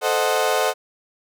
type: chord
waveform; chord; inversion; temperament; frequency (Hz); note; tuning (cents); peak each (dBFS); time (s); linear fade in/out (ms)
30% pulse; A diminished seventh; none; equal; 440 / 523.3 / 622.3 / 740; A4 / C5 / Eb5 / Gb5; 0 / 0 / 0 / 0; -21; 0.01-0.74; 50
effects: none